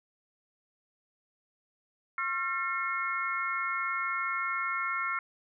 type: harmonic tone with a mistuned harmonic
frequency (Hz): 360.4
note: F#4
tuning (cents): -45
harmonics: 3 / 4 / 5 / 6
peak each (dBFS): -37 / -32 / -39 / -34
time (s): 2.18-5.19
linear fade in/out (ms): 2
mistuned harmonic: 4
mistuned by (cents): -90
effects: none